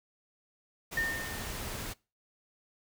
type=noise; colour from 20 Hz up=pink; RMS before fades=-39 dBFS; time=0.91-1.94 s; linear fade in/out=20 ms
type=tone with exponential decay; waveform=sine; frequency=1820 Hz; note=A#6; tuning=42 cents flat; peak=-26 dBFS; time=0.97-1.8 s; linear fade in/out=5 ms; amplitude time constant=180 ms
effects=noise-tail reverb RT60 0.3 s tail -23 dB re dry